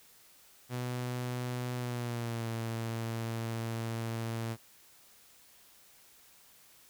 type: tone with pitch glide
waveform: sawtooth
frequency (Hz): 123.9 to 114.27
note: B2 to A#2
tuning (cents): +6 to -34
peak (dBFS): -30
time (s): 0.69-4.57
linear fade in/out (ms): 50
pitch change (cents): -140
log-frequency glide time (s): 1.76-2.48
effects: white hiss -60 dBFS RMS until 6.89 s